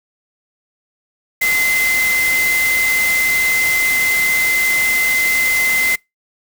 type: tone in noise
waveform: sine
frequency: 2060 Hz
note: C7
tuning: 28 cents flat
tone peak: -13 dBFS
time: 1.41-5.96 s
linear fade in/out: 10 ms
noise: white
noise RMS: -22 dBFS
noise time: 1.41-5.96 s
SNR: +6 dB
effects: noise-tail reverb RT60 0.2 s tail -26 dB re dry